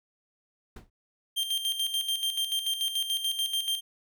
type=noise with exponential decay; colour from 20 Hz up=brown; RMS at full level=-34 dBFS; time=0.76-0.9 s; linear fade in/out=5 ms; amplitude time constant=30 ms
type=tone with tremolo; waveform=45% pulse; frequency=3171 Hz; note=G7; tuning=19 cents sharp; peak=-25 dBFS; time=1.36-3.81 s; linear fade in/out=20 ms; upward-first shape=square; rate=6.9 Hz; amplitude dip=60%
effects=none